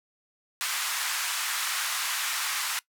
pink band-pass noise, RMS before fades -30 dBFS, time 0.61-2.79 s, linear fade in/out 0 ms, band 1100 to 14000 Hz, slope 24 dB/octave, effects noise-tail reverb RT60 0.1 s tail -20 dB re dry

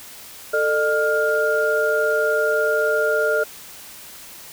sine tone cluster, 442.7 / 606 / 1408 Hz, A4 / D#5 / F6, +11 / -46 / +14 cents, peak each -21 dBFS, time 0.53-3.44 s, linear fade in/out 10 ms, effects white hiss -40 dBFS RMS until 4.52 s

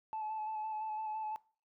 sine tone with vibrato, 866 Hz, A5, 28 cents flat, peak -35 dBFS, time 0.13-1.36 s, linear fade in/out 0 ms, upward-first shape square, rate 5.9 Hz, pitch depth 19 cents each way, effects noise-tail reverb RT60 0.4 s tail -21 dB re dry + tanh soft clip ceiling -33 dBFS

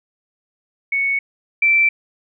sine tone pair in turn, 2217 / 2337 Hz, C#7 / D7, 0 / -9 cents, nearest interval minor second, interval 91 cents, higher second, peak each -16 / -11 dBFS, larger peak second, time 0.92-1.19 / 1.62-1.89 s, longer neither, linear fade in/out 5 ms, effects none

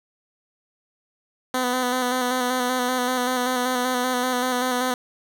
10% pulse tone with vibrato, 251.2 Hz, B3, 30 cents sharp, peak -13 dBFS, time 1.54-4.94 s, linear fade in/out 2 ms, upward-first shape square, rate 5.2 Hz, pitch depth 26 cents each way, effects none

